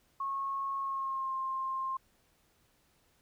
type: tone with pitch glide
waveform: sine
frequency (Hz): 1093 to 1058.8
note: C#6 to C6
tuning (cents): -25 to +20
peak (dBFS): -32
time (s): 0.2-1.97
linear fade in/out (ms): 5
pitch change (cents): -55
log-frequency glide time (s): 0.8-1.34
effects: pink hiss -70 dBFS RMS until 3.21 s